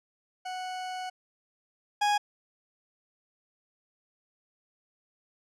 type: tone pair in turn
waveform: 40% pulse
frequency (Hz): 739 / 827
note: F#5 / G#5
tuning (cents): -2 / -8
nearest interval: major second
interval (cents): 194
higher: second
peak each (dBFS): -33 / -22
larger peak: second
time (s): 0.45-1.1 / 2.01-2.18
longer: first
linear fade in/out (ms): 10
effects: low-pass 7000 Hz 12 dB/octave